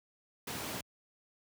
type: high-pass noise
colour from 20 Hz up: pink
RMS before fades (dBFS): -40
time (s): 0.47-0.81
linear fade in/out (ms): 5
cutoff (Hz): 110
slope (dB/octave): 12
effects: high-pass 60 Hz 12 dB/octave